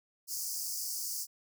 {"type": "high-pass noise", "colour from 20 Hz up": "pink", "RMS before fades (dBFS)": -37, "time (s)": [0.27, 1.27], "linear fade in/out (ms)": 50, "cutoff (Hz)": 4700, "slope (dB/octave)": 96, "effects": []}